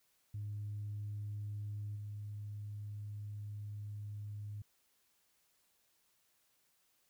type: tone with level steps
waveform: sine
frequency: 103.83 Hz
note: G#2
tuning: in tune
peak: -38 / -41 dBFS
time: 0.34-4.62 s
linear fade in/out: 5 ms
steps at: 1.95 s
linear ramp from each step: 20 ms
effects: tanh soft clip ceiling -35 dBFS + white hiss -75 dBFS RMS until 7.09 s